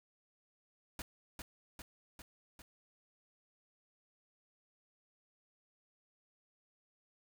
pink noise with echo, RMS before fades -43 dBFS, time 0.99-1.02 s, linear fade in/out 2 ms, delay 400 ms, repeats 4, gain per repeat -3 dB, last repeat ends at 2.62 s, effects none

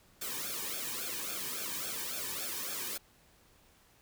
white noise with flanger, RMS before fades -38 dBFS, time 0.21-2.98 s, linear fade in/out 10 ms, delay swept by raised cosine 1 to 1.51 ms, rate 3.6 Hz, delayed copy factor -0.8, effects pink hiss -64 dBFS RMS until 4.01 s

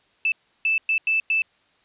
sine tone bursts at uneven times, 2637 Hz, E7, in tune, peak -18 dBFS, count 5, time 0.25-0.32 / 0.65-0.78 / 0.89-0.98 / 1.07-1.2 / 1.3-1.42 s, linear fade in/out 2 ms, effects white hiss -62 dBFS RMS until 1.84 s + resampled to 8000 Hz

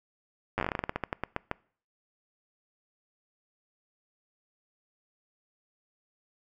slowing click train, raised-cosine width 0.5 ms, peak -14 dBFS, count 19, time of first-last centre 0.58-1.514 s, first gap 9 ms, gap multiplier 1.18, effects noise-tail reverb RT60 0.5 s tail -24 dB re dry

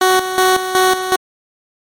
15% pulse tone with tremolo, 372.6 Hz, F#4, 12 cents sharp, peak -3 dBFS, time 0.01-1.16 s, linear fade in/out 5 ms, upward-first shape square, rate 2.7 Hz, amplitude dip 65%, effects MP3 64 kbps

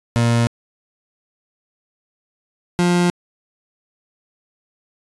30% pulse tone pair in turn, 117.5 / 176.05 Hz, A#2 / F3, +14 / +14 cents, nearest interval perfect fifth, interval 700 cents, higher second, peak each -11 dBFS, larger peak neither, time 0.16-0.47 / 2.79-3.1 s, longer neither, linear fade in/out 0 ms, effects resampled to 24000 Hz

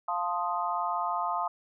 sine chord, F dominant seventh, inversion none, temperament equal, 698.5 / 880 / 1046.5 / 1244.5 Hz, F5 / A5 / C6 / Eb6, 0 / 0 / 0 / 0 cents, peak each -33 dBFS, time 0.08-1.48 s, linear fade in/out 5 ms, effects none

